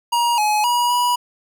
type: tone with pitch steps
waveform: square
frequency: 949 / 845 / 965 / 975 Hz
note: A#5 / G#5 / B5 / B5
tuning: +31 / +30 / -40 / -23 cents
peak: -16 dBFS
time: 0.12-1.16 s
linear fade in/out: 10 ms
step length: 260 ms
effects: none